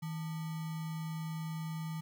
sine tone with sample-and-hold, 160 Hz, D#3, 49 cents sharp, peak -36 dBFS, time 0.02-2.01 s, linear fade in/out 10 ms, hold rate 1050 Hz, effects none

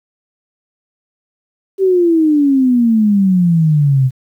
sine exponential sweep, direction down, 392 to 126.9 Hz, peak -8 dBFS, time 1.78-4.11 s, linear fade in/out 50 ms, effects 8-bit

